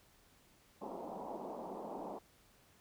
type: band-pass noise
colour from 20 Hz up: white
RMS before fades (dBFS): -45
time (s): 0.81-2.19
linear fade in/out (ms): 10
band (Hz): 180 to 950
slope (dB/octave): 48
effects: pink hiss -67 dBFS RMS until 2.8 s